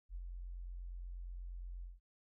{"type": "tone with ADSR envelope", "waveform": "sine", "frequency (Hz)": 44.21, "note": "F1", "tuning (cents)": 22, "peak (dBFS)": -40, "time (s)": [0.09, 2], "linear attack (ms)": 63, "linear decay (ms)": 40, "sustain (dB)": -3, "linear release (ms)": 170, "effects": []}